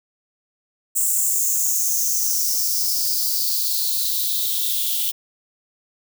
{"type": "noise with high-pass filter sweep", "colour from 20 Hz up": "violet", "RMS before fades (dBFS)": -21, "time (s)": [0.95, 5.12], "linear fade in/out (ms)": 20, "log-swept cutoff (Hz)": [7800, 3200], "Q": 5.9, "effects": []}